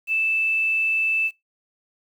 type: tone with quantisation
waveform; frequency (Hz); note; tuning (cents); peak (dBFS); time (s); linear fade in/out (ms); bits
sine; 2637; E7; 0; -19; 0.07-1.31; 50; 8
effects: noise-tail reverb RT60 0.2 s tail -23 dB re dry